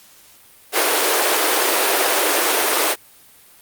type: high-pass noise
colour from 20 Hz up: pink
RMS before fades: -17 dBFS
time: 0.72-2.96 s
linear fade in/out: 50 ms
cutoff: 330 Hz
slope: 48 dB/octave
effects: white hiss -48 dBFS RMS until 3.61 s + Opus 48 kbps